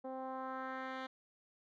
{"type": "tone with low-pass filter sweep", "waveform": "10% pulse", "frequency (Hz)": 261.6, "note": "C4", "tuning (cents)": 0, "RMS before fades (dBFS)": -43, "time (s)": [0.04, 1.07], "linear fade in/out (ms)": 10, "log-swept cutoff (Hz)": [610, 3000], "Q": 1.7, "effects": []}